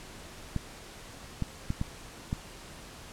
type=clicks; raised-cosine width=5 ms; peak=-17 dBFS; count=5; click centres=0.563 / 1.423 / 1.704 / 1.814 / 2.329 s; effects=pink hiss -47 dBFS RMS until 3.12 s + low-pass 10000 Hz 12 dB/octave